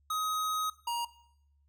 square tone pair in turn, 1261 / 944.7 Hz, D#6 / A#5, +23 / +23 cents, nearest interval perfect fourth, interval 500 cents, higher first, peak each -31 / -31 dBFS, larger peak neither, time 0.1-0.7 / 0.87-1.05 s, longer first, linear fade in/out 5 ms, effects noise-tail reverb RT60 0.7 s tail -18 dB re dry + added 71 Hz sine -65 dBFS peak until 1.68 s

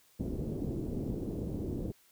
white low-pass noise, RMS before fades -36 dBFS, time 0.19-1.92 s, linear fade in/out 10 ms, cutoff 370 Hz, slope 24 dB/octave, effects white hiss -65 dBFS RMS until 2.11 s

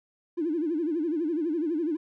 triangle tone with vibrato, 321.1 Hz, E4, 45 cents flat, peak -21 dBFS, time 0.37-1.97 s, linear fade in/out 20 ms, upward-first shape sine, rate 12 Hz, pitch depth 160 cents each way, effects tanh soft clip ceiling -23 dBFS

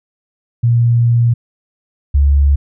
sine tone pair in turn, 118.3 / 70.61 Hz, A#2 / C#2, +26 / +33 cents, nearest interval major sixth, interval 893 cents, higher first, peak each -8 / -7 dBFS, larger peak second, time 0.63-1.34 / 2.14-2.56 s, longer first, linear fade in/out 10 ms, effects none

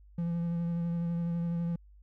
triangle tone with vibrato, 170 Hz, F3, 46 cents flat, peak -27 dBFS, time 0.18-1.76 s, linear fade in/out 5 ms, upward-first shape sine, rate 12 Hz, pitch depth 17 cents each way, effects added 50 Hz sine -53 dBFS peak until 2.02 s

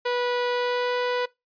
sawtooth tone with pitch glide, 489.5 to 493.2 Hz, B4 to B4, -15 to -2 cents, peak -19 dBFS, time 0.05-1.26 s, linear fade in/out 10 ms, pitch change +13 cents, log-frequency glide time 0.5-0.96 s, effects noise-tail reverb RT60 0.2 s tail -22 dB re dry + resampled to 11025 Hz

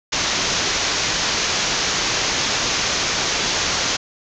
white low-pass noise, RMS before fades -21 dBFS, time 0.12-3.97 s, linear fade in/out 10 ms, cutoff 6800 Hz, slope 96 dB/octave, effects none

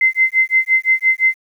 sine tone with tremolo, 2068 Hz, C7, 21 cents flat, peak -8 dBFS, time 0.01-1.35 s, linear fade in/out 2 ms, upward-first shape sine, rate 5.8 Hz, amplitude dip 100%, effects 8-bit

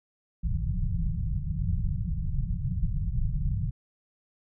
pink low-pass noise, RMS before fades -28 dBFS, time 0.43-3.71 s, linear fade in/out 10 ms, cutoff 180 Hz, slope 96 dB/octave, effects none

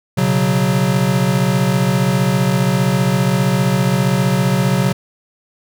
square chord, B suspended second, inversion none, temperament equal, 123.47 / 138.59 / 185 Hz, B2 / C#3 / F#3, 0 / 0 / 0 cents, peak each -20 / -18 / -17 dBFS, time 0.17-4.93 s, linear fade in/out 10 ms, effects none

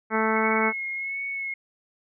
harmonic tone, 220 Hz, A3, in tune, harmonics 1 / 2 / 3 / 4 / 5 / 6 / 7 / 8 / 9 / 10, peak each -27 / -27 / -33 / -28 / -32 / -29 / -31 / -38 / -33 / -33 dBFS, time 0.1-0.73 s, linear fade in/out 50 ms
sine tone with vibrato, 2184 Hz, C#7, 26 cents flat, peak -28 dBFS, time 0.36-1.54 s, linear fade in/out 5 ms, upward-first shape sine, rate 1.4 Hz, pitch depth 29 cents each way
effects none

